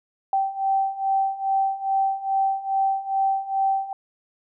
sine beating tone pair, 776 / 778.4 Hz, G5 / G5, -18 / -12 cents, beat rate 2.4 Hz, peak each -25 / -22 dBFS, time 0.33-3.93 s, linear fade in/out 2 ms, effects none

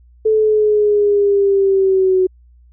sine linear sweep, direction down, 437.7 to 370 Hz, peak -10 dBFS, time 0.25-2.27 s, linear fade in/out 10 ms, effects added 60 Hz sine -44 dBFS peak until 2.72 s

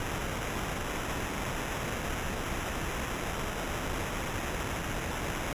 pink noise with sample-and-hold, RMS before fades -34 dBFS, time 0-5.53 s, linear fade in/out 2 ms, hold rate 4410 Hz, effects resampled to 32000 Hz

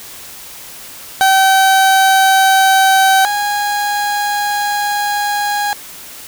30% pulse tone pair in turn, 769 / 823 Hz, G5 / G#5, -33 / -16 cents, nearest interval minor second, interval 117 cents, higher second, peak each -5 / -12 dBFS, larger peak first, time 1.21-3.25 / 3.25-5.73 s, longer second, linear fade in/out 0 ms, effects white hiss -33 dBFS RMS until 6.27 s

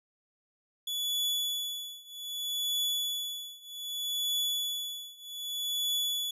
40% pulse tone with tremolo, 3423 Hz, A7, 48 cents flat, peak -26 dBFS, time 0.87-6.31 s, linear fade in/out 5 ms, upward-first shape triangle, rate 0.64 Hz, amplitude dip 95%, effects none

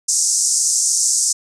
white band-pass noise, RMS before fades -17 dBFS, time 0.08-1.33 s, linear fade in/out 10 ms, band 5500 to 8700 Hz, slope 48 dB/octave, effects none

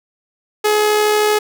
sawtooth tone with amplitude modulation, 422.8 Hz, G#4, 31 cents sharp, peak -7 dBFS, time 0.64-1.39 s, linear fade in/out 10 ms, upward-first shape sine, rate 72.9 Hz, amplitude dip 30%, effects none

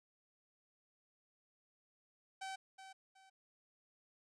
sawtooth tone with echo, 768 Hz, G5, 36 cents flat, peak -39 dBFS, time 2.41-2.56 s, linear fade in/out 10 ms, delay 370 ms, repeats 2, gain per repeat -10 dB, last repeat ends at 3.3 s, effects resampled to 22050 Hz

